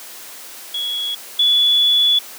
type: tone pair in turn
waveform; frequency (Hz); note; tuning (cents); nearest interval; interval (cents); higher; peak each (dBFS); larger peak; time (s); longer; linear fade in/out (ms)
sine; 3348 / 3426; G#7 / A7; +13 / -47; unison; 40; second; -20 / -11; second; 0.74-1.15 / 1.39-2.19; second; 5
effects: white hiss -36 dBFS RMS until 2.38 s + high-pass 300 Hz 12 dB/octave